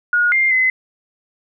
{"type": "tone with pitch steps", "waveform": "sine", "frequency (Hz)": [1442, 2107, 2039], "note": ["F#6", "C7", "C7"], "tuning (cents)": [-45, 12, -45], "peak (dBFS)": -12, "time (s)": [0.13, 0.7], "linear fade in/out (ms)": 2, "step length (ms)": 190, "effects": []}